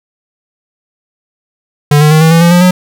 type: tone with pitch steps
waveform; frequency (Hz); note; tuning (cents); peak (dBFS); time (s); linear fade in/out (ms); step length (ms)
square; 146.83 / 151.39 / 156.1 / 160.95 / 165.96 / 171.12 / 176.44 / 181.92; D3 / D#3 / D#3 / E3 / E3 / F3 / F3 / F#3; 0 / -47 / +6 / -41 / +12 / -35 / +18 / -29; -4; 1.91-2.71; 5; 100
effects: none